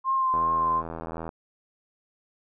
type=tone with vibrato; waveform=sine; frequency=1052 Hz; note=C6; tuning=9 cents sharp; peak=-21 dBFS; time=0.04-0.83 s; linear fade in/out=50 ms; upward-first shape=triangle; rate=2.6 Hz; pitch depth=29 cents each way
type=click train; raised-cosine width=1 ms; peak=-21 dBFS; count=79; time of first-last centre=0.34-1.291 s; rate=82 Hz
effects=none